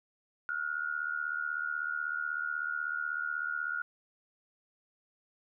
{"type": "tone with amplitude modulation", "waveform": "sine", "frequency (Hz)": 1432, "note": "F6", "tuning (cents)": 43, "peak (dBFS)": -28, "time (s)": [0.49, 3.82], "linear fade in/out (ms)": 0, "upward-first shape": "sine", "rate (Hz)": 76.2, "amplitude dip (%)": 85, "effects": []}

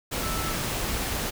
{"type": "tone in noise", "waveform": "sine", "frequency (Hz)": 1318.5, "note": "E6", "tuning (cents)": 0, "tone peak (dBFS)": -34, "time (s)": [0.22, 0.54], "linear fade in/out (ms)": 20, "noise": "pink", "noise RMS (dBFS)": -29, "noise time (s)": [0.11, 1.31], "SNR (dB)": -8, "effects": []}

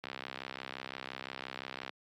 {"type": "click train", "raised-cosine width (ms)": 0.3, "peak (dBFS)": -23, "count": 123, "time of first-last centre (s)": [0.04, 1.894], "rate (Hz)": 65.8, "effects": ["high-pass 150 Hz 12 dB/octave", "AAC 64 kbps"]}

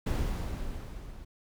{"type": "noise with level ramp", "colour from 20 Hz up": "brown", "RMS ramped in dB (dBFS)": [-27, -46], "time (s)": [0.06, 1.25], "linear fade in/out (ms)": 10, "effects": []}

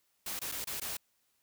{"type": "noise with dropouts", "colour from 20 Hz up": "white", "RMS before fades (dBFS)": -38, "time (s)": [0.26, 0.97], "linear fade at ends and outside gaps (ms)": 5, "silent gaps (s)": [[0.392, 0.415], [0.517, 0.521], [0.644, 0.671], [0.8, 0.815]], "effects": ["white hiss -75 dBFS RMS until 1.42 s"]}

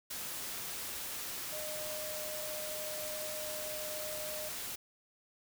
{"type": "tone in noise", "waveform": "sine", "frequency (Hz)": 613, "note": "D#5", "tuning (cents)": -26, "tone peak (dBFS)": -42, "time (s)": [1.52, 4.49], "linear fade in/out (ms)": 10, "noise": "white", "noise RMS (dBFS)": -41, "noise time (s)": [0.1, 4.76], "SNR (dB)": -4, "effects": []}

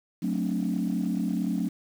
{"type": "chord", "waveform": "sine", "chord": "D dominant seventh", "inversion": "first", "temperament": "just", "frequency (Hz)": [183.54, 220.2, 264.3, 293.7], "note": ["F#3", "A3", "C4", "D4"], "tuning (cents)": [-14, 2, 18, 0], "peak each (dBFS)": [-28, -29, -31, -32], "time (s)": [0.22, 1.69], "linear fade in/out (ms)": 10, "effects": ["tanh soft clip ceiling -18 dBFS", "8-bit"]}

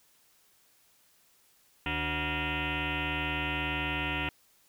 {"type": "tone with frequency modulation", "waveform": "sine", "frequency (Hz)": 1396.9, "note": "F6", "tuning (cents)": 0, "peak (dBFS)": -29, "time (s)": [1.86, 4.29], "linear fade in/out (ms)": 2, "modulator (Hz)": 221, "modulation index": 7.2, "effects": ["white hiss -65 dBFS RMS until 4.68 s"]}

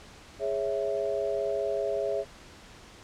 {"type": "chord", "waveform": "sine", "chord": "C# minor", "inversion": "second", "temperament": "equal", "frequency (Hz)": [415.3, 554.4, 659.3], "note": ["G#4", "C#5", "E5"], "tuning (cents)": [0, 0, 0], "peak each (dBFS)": -31, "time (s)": [0.39, 2.25], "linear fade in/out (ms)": 50, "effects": ["pink hiss -50 dBFS RMS until 3.03 s", "low-pass 7000 Hz 12 dB/octave"]}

